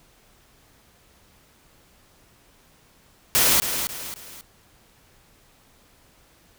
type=noise with echo; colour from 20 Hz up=white; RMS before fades=-18 dBFS; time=3.35-3.6 s; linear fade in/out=0 ms; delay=270 ms; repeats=3; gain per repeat=-8 dB; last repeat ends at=4.41 s; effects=pink hiss -57 dBFS RMS until 6.58 s